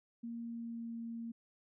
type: tone with pitch glide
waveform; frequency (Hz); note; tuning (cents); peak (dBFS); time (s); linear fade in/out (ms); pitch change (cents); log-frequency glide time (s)
sine; 233.1 to 230.8; A#3 to A#3; 0 to -17; -40; 0.23-1.32; 10; -17; 0.42-0.96
effects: none